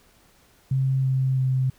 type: tone with pitch steps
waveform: sine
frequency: 133.1 / 131.8 / 130.51 Hz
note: C3 / C3 / C3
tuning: +30 / +13 / -4 cents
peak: -19 dBFS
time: 0.71-1.7 s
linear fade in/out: 5 ms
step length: 330 ms
effects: pink hiss -58 dBFS RMS until 1.78 s